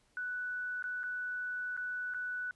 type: tone with dropouts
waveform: sine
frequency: 1484 Hz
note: F#6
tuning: 5 cents sharp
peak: -35 dBFS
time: 0.17-2.51 s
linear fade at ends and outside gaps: 1 ms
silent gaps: 0.825-0.84 / 1.033-1.038 / 1.766-1.775 / 2.138-2.145 s
effects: pink hiss -71 dBFS RMS until 2.55 s + resampled to 24000 Hz